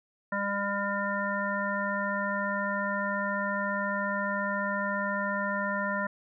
harmonic tone, 200.8 Hz, G3, 42 cents sharp, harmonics 1 / 3 / 5 / 7 / 9, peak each -34 / -34 / -34 / -34 / -34 dBFS, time 0.32-6.07 s, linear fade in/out 5 ms, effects none

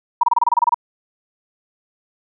sine tone bursts, 953 Hz, A#5, 38 cents sharp, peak -10 dBFS, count 11, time 0.21-0.744 s, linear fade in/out 5 ms, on 24 ms, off 27 ms, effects none

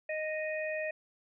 harmonic tone, 621 Hz, D#5, 3 cents flat, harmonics 1 / 3 / 4, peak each -34 / -39 / -40 dBFS, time 0.09-0.91 s, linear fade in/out 5 ms, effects none

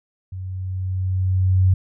sine tone with level ramp, 93.3 Hz, F#2, 15 cents sharp, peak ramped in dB -28 to -11 dBFS, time 0.32-1.74 s, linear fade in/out 5 ms, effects none

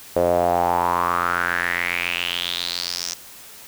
sawtooth tone with band-pass filter sweep, 87.31 Hz, F2, in tune, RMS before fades -22 dBFS, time 0.16-3.14 s, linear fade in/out 5 ms, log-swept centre 540 to 5900 Hz, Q 5.5, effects white hiss -42 dBFS RMS until 3.67 s

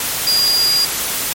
sine tone in noise, 4835 Hz, D8, 50 cents sharp, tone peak -12 dBFS, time 0.27-0.85 s, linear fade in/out 2 ms, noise white, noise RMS -20 dBFS, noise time 0-1.33 s, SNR +5 dB, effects MP3 64 kbps

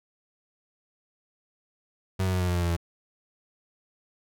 35% pulse tone with pitch steps, 94.4 / 92.94 / 91.5 / 90.08 / 88.69 / 87.32 / 85.97 / 84.64 Hz, F#2 / F#2 / F#2 / F#2 / F2 / F2 / F2 / E2, +35 / +8 / -19 / -46 / +27 / 0 / -27 / +46 cents, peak -22 dBFS, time 2.19-2.766 s, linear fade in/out 10 ms, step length 72 ms, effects none

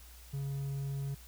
triangle tone, 138.59 Hz, C#3, in tune, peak -32 dBFS, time 0.33-1.15 s, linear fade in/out 10 ms, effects added 60 Hz sine -52 dBFS peak until 1.27 s + white hiss -57 dBFS RMS until 1.27 s

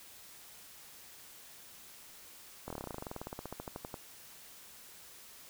slowing click train, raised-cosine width 1 ms, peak -26 dBFS, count 26, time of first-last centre 2.68-3.942 s, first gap 23 ms, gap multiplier 1.06, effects white hiss -54 dBFS RMS until 5.49 s

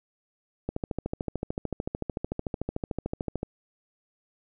click train, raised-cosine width 2 ms, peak -16 dBFS, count 38, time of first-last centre 0.69-3.431 s, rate 13.5 Hz, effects none

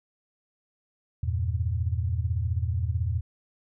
sine chord, E diminished, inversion none, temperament equal, 82.41 / 98 / 116.54 Hz, E2 / G2 / Bb2, 0 / 0 / 0 cents, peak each -27 / -30 / -30 dBFS, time 1.23-3.21 s, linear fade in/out 5 ms, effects none

